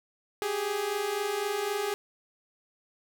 sawtooth tone pair together, 391.4 / 415.3 Hz, G4 / G#4, -3 / 0 cents, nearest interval minor second, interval 103 cents, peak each -30 / -26 dBFS, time 0.42-1.94 s, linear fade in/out 0 ms, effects none

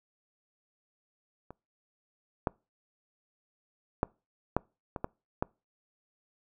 clicks, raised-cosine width 1 ms, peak -30 / -13 / -11 / -11 / -21 / -17 / -14 dBFS, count 7, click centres 1.506 / 2.472 / 4.031 / 4.566 / 4.962 / 5.044 / 5.425 s, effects noise-tail reverb RT60 0.3 s tail -26 dB re dry

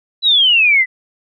sine exponential sweep, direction down, 4000 to 1975.5 Hz, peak -8 dBFS, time 0.22-0.86 s, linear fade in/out 50 ms, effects none

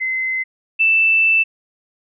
sine tone pair in turn, 2055 / 2652 Hz, C7 / E7, -32 / +10 cents, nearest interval major third, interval 442 cents, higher second, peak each -18 / -11 dBFS, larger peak second, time 0-0.44 / 0.79-1.44 s, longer second, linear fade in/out 20 ms, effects none

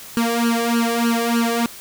sawtooth tone with flanger, 233.1 Hz, A#3, in tune, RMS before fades -19 dBFS, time 0.17-1.66 s, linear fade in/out 0 ms, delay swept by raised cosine 0.68 to 1.78 ms, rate 3.3 Hz, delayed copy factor +1, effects white hiss -38 dBFS RMS until 1.8 s

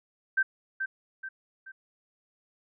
sine tone with echo, 1558 Hz, G6, 11 cents flat, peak -21 dBFS, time 0.37-0.43 s, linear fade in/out 10 ms, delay 430 ms, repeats 3, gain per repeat -7 dB, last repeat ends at 1.72 s, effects none

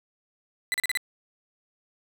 35% pulse tone bursts, 2001 Hz, B6, 22 cents sharp, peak -22 dBFS, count 5, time 0.72-0.973 s, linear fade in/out 0 ms, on 21 ms, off 37 ms, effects none

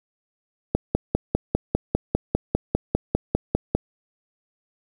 click train, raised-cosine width 2 ms, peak -5 dBFS, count 16, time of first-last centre 0.75-3.75 s, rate 5 Hz, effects 7-bit

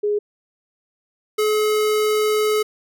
sine / square tone pair in turn, 415.3 / 426.7 Hz, G#4 / G#4, 0 / +47 cents, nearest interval unison, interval 47 cents, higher second, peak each -17 dBFS, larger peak neither, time 0.03-0.19 / 1.38-2.63 s, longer second, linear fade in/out 10 ms, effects none

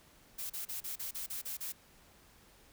blue noise bursts, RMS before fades -40 dBFS, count 9, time 0.38-1.724 s, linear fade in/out 10 ms, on 120 ms, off 33 ms, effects pink hiss -62 dBFS RMS until 2.72 s

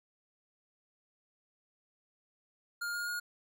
square tone with pitch steps, 1412 / 1423.5 / 1435 Hz, F6 / F6 / F6, +19 / +33 / +47 cents, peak -35 dBFS, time 2.81-3.2 s, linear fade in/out 10 ms, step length 130 ms, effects none

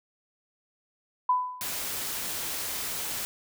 sine tone with exponential decay, 1000 Hz, B5, 21 cents sharp, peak -18 dBFS, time 1.29-1.8 s, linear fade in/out 5 ms, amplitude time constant 110 ms
white noise, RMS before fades -33 dBFS, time 1.61-3.25 s, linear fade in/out 0 ms
effects none

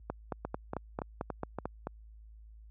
two click trains, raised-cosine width 1 ms, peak -20 / -21 dBFS, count 8 / 6, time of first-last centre 0.1-1.656 / 0.45-1.87 s, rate 4.5 / 3.52 Hz, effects added 54 Hz sine -46 dBFS peak until 2.7 s + high-pass 60 Hz 12 dB/octave

